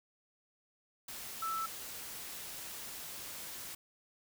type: tone in noise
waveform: sine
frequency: 1318.5 Hz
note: E6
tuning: in tune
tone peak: -34 dBFS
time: 1.42-1.66 s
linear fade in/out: 5 ms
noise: white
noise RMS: -45 dBFS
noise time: 1.08-3.75 s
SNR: +8 dB
effects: none